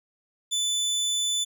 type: tone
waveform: 25% pulse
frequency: 3500 Hz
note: A7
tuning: 10 cents flat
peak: -20 dBFS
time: 0.51-1.45 s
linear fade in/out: 20 ms
effects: none